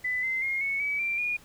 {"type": "tone with pitch steps", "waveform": "sine", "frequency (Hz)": [2001, 2068, 2137, 2209, 2283, 2359, 2438], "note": ["B6", "C7", "C7", "C#7", "D7", "D7", "D#7"], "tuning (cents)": [22, -21, 36, -7, -50, 7, -36], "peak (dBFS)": -26, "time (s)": [0.04, 1.37], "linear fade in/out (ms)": 10, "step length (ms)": 190, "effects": ["pink hiss -55 dBFS RMS until 1.44 s"]}